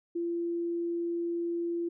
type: tone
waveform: sine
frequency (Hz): 341.4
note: F4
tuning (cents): -39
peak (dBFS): -29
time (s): 0.15-1.89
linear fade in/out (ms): 10
effects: none